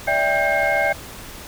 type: tone cluster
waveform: sine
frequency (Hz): 582 / 655 / 793 / 1582 / 2150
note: D5 / E5 / G5 / G6 / C7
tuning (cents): -16 / -11 / +20 / +15 / +47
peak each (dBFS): -22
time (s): 0.07-0.93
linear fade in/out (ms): 10
effects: tanh soft clip ceiling -9 dBFS + pink hiss -37 dBFS RMS until 1.47 s